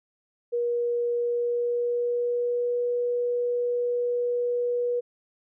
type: tone with pitch glide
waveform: sine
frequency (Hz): 477.7 to 484.9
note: A#4 to B4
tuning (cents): +42 to -32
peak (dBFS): -23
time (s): 0.52-5.01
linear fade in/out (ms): 20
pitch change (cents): +26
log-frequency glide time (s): 1.14-2.8
effects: none